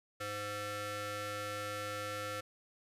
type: ring-modulated tone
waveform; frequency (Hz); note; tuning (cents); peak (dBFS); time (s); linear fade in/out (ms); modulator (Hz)
sawtooth; 415.3; G#4; 0; -31; 0.2-2.41; 10; 933
effects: resampled to 32000 Hz